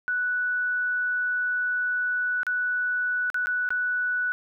sine tone with dropouts, 1480 Hz, F#6, in tune, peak -23 dBFS, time 0.08-4.32 s, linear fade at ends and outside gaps 0 ms, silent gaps 2.432-2.467 / 3.301-3.344 / 3.459-3.47 / 3.69-3.705 s, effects none

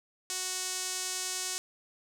sawtooth tone with band-pass filter, 370 Hz, F#4, in tune, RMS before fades -35 dBFS, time 0.3-1.58 s, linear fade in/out 0 ms, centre 7100 Hz, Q 1.7, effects none

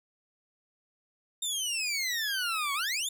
20% pulse exponential two-way sweep, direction down then up, 3691 to 1094 to 3691 Hz, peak -24 dBFS, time 1.42-3.09 s, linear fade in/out 5 ms, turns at 2.74 s, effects none

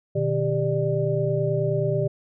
sine tone cluster, 123.3 / 152.6 / 396.7 / 593 Hz, B2 / D#3 / G4 / D5, -2 / -33 / +21 / +17 cents, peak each -26 dBFS, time 0.15-2.08 s, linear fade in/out 10 ms, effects none

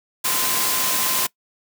sine tone in noise, 1035 Hz, C6, 19 cents flat, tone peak -31 dBFS, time 0.24-1.27 s, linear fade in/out 10 ms, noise white, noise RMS -21 dBFS, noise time 0.24-1.27 s, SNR -13 dB, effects noise-tail reverb RT60 0.1 s tail -22 dB re dry + high-pass 150 Hz 12 dB/octave

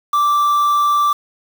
triangle tone with quantisation, 1171 Hz, D6, 5 cents flat, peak -10 dBFS, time 0.13-1.13 s, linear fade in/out 5 ms, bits 5, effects none

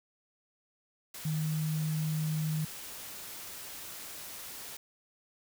sine tone in noise, 155.56 Hz, D#3, in tune, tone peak -29 dBFS, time 1.25-2.65 s, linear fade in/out 5 ms, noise white, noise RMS -44 dBFS, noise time 1.14-4.77 s, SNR +12 dB, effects none

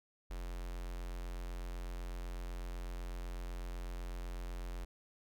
square tone with notch filter, 44 Hz, F1, 14 cents sharp, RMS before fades -42 dBFS, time 0.3-4.85 s, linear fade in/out 10 ms, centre 160 Hz, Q 0.99, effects none

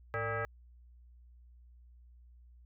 sine tone with frequency modulation, 587.3 Hz, D5, in tune, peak -32 dBFS, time 0.14-0.45 s, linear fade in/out 0 ms, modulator 347 Hz, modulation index 3.7, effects added 60 Hz sine -55 dBFS peak until 2.65 s

